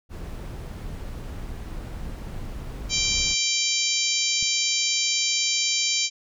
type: noise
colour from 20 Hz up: brown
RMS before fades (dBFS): -34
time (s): 0.09-3.36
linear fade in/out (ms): 50
type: click train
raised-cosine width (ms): 5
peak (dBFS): -28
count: 4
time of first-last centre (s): 0.93-4.427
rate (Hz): 0.858
type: harmonic tone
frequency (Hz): 784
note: G5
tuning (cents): 0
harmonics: 3 / 4 / 5 / 6 / 7 / 8 / 9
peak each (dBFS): -29 / -29 / -29 / -29 / -29 / -29 / -29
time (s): 2.89-6.1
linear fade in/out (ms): 50
effects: none